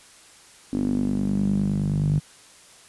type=tone with band-pass filter sweep; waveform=sawtooth; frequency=49.72 Hz; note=G1; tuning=25 cents sharp; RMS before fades=-23 dBFS; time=0.72-2.2 s; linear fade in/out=20 ms; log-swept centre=270 to 150 Hz; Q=6.1; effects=white hiss -50 dBFS RMS until 2.88 s + resampled to 24000 Hz